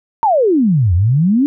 sine exponential two-way sweep, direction down then up, 949 to 82.5 to 295.9 Hz, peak -9 dBFS, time 0.23-1.46 s, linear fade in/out 0 ms, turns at 0.94 s, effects none

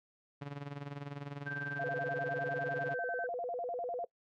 sawtooth tone with tremolo, 142.6 Hz, C#3, 49 cents sharp, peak -34 dBFS, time 0.41-2.95 s, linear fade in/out 10 ms, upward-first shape sine, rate 20 Hz, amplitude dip 75%
sine tone with pitch glide, 1568 to 1544.6 Hz, G6 to G6, 0 to -26 cents, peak -38 dBFS, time 1.46-3.27 s, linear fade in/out 10 ms, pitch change -26 cents, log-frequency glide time 2.8-3.07 s
sine tone with vibrato, 586 Hz, D5, 4 cents flat, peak -35 dBFS, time 1.79-4.05 s, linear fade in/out 5 ms, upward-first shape square, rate 10 Hz, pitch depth 290 cents each way
effects noise-tail reverb RT60 0.1 s tail -23 dB re dry + low-pass 3000 Hz 12 dB/octave

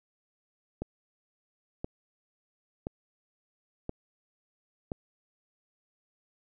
click train, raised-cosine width 2 ms, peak -20 dBFS, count 5, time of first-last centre 0.82-4.918 s, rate 0.976 Hz, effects none

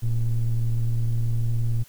triangle ring-modulated tone, 62.8 Hz, B1, 30 cents sharp, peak -13 dBFS, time 0.02-1.84 s, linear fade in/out 20 ms, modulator 53 Hz, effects tanh soft clip ceiling -14 dBFS + white hiss -53 dBFS RMS until 1.88 s

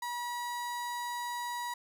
35% pulse tone, 965 Hz, B5, 40 cents flat, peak -33 dBFS, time 0.02-1.74 s, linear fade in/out 5 ms, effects none

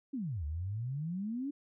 sine exponential two-way sweep, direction down then up, 293.7 to 71.5 to 293.7 Hz, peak -34 dBFS, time 0.13-1.51 s, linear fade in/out 10 ms, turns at 0.45 s, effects none

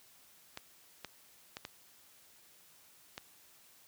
clicks, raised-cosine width 0.2 ms, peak -24 dBFS, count 5, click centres 0.574 / 1.047 / 1.569 / 1.651 / 3.179 s, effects white hiss -62 dBFS RMS until 3.87 s + high-pass 60 Hz 12 dB/octave

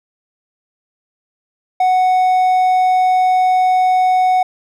triangle tone with hard clipping, 740 Hz, F#5, in tune, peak -11 dBFS, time 1.8-4.43 s, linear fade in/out 5 ms, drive 6 dB, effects none

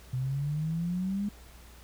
sine exponential sweep, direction up, 125.5 to 207.7 Hz, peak -28 dBFS, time 0.13-1.29 s, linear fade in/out 5 ms, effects added 60 Hz sine -50 dBFS peak until 1.83 s + pink hiss -55 dBFS RMS until 1.83 s

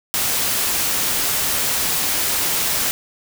white noise, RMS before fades -20 dBFS, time 0.14-2.91 s, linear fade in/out 0 ms, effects none

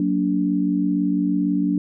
sine chord, Gb augmented, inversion none, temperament just, 185 / 231.2 / 289.1 Hz, Gb3 / Bb3 / D4, 0 / -14 / -27 cents, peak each -22 / -26 / -20 dBFS, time 0-1.78 s, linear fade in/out 2 ms, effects none

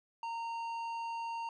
sine tone with tanh clipping, 922 Hz, A#5, 19 cents flat, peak -38 dBFS, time 0.23-1.49 s, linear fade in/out 2 ms, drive 10 dB, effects none

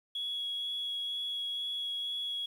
sine tone with vibrato, 3345 Hz, G#7, 12 cents sharp, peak -32 dBFS, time 0.15-2.46 s, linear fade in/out 5 ms, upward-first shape sine, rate 2.1 Hz, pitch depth 9 cents each way, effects tanh soft clip ceiling -29 dBFS + 10-bit

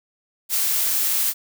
blue noise, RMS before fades -21 dBFS, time 0.49-1.34 s, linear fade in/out 50 ms, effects none

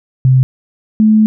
sine tone pair in turn, 130 / 216.3 Hz, C3 / A3, -11 / -29 cents, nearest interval major sixth, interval 882 cents, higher second, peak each -5 dBFS, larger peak neither, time 0.25-0.43 / 1-1.26 s, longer second, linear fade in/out 0 ms, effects none

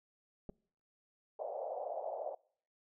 clicks, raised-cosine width 2 ms, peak -34 dBFS, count 2, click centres 0.492 / 0.497 s
pink band-pass noise, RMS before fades -41 dBFS, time 1.39-2.35 s, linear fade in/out 5 ms, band 530 to 750 Hz, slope 48 dB/octave
effects noise-tail reverb RT60 0.6 s tail -25 dB re dry

